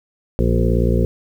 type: harmonic tone with a mistuned harmonic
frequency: 58 Hz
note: A#1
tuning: 8 cents flat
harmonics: 1 / 2 / 3 / 4 / 6 / 7 / 8 / 9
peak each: -17 / -20 / -22 / -23 / -25 / -25 / -26 / -27 dBFS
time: 0.39-1.05 s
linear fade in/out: 0 ms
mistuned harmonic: 4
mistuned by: +17 cents
effects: 8-bit